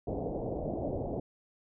white low-pass noise, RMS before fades -35 dBFS, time 0.07-1.2 s, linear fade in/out 5 ms, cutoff 690 Hz, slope 48 dB/octave, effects none

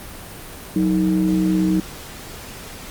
triangle ring-modulated tone, 65.41 Hz, C2, in tune, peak -10 dBFS, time 0.76-1.8 s, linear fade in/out 0 ms, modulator 250 Hz, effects pink hiss -36 dBFS RMS until 2.9 s + Opus 32 kbps

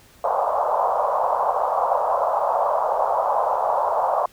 pink band-pass noise, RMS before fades -21 dBFS, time 0.24-4.26 s, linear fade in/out 5 ms, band 560 to 1100 Hz, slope 48 dB/octave, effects pink hiss -52 dBFS RMS until 4.32 s

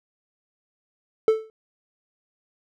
triangle tone with exponential decay, 440 Hz, A4, in tune, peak -9 dBFS, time 1.28-1.5 s, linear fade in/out 1 ms, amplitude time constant 47 ms, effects none

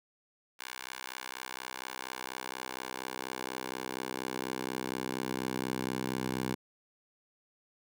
10% pulse tone with high-pass filter sweep, 64.2 Hz, C2, 32 cents flat, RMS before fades -38 dBFS, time 0.59-6.55 s, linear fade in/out 10 ms, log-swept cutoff 1400 to 160 Hz, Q 0.79, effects none

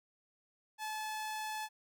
sawtooth tone, 863 Hz, A5, 34 cents flat, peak -34 dBFS, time 0.78-1.69 s, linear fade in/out 50 ms, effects none

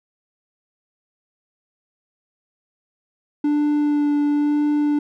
triangle tone with vibrato, 293.7 Hz, D4, in tune, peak -14 dBFS, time 3.44-4.99 s, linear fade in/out 5 ms, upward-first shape sine, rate 1 Hz, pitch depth 12 cents each way, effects none

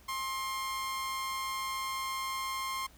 sawtooth tone with amplitude modulation, 1061 Hz, C6, 24 cents sharp, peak -28 dBFS, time 0.08-2.87 s, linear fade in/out 10 ms, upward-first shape sine, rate 215 Hz, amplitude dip 40%, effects added 60 Hz sine -60 dBFS peak until 2.97 s + pink hiss -60 dBFS RMS until 2.97 s

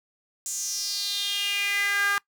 sawtooth tone with high-pass filter sweep, 403.5 Hz, G#4, 50 cents flat, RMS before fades -27 dBFS, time 0.46-2.18 s, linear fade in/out 0 ms, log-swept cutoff 7400 to 1400 Hz, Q 5.2, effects noise-tail reverb RT60 0.1 s tail -22 dB re dry

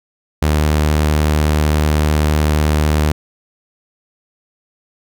sawtooth tone, 75.9 Hz, D#2, 42 cents flat, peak -8 dBFS, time 0.42-3.12 s, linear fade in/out 5 ms, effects none

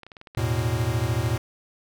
clicks, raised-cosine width 0.3 ms, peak -27 dBFS, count 9, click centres 0.033 / 0.066 / 0.118 / 0.168 / 0.214 / 0.272 / 0.349 / 0.522 / 0.585 s
square chord, E suspended fourth, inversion none, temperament equal, 82.41 / 110 / 123.47 Hz, E2 / A2 / B2, 0 / 0 / 0 cents, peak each -31 / -26 / -27 dBFS, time 0.37-1.38 s, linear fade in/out 5 ms
effects none

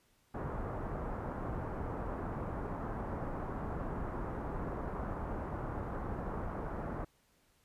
pink low-pass noise, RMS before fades -39 dBFS, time 0.34-7.05 s, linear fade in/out 10 ms, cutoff 1300 Hz, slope 24 dB/octave, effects pink hiss -71 dBFS RMS until 7.64 s + resampled to 32000 Hz

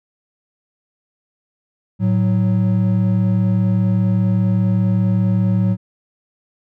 triangle tone pair together, 110 / 185 Hz, A2 / F#3, 0 / 0 cents, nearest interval major sixth, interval 900 cents, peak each -14 dBFS, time 1.99-5.77 s, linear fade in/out 50 ms, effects none

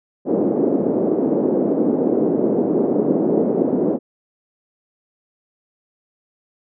white band-pass noise, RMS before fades -18 dBFS, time 0.25-3.99 s, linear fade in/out 50 ms, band 210 to 450 Hz, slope 24 dB/octave, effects none

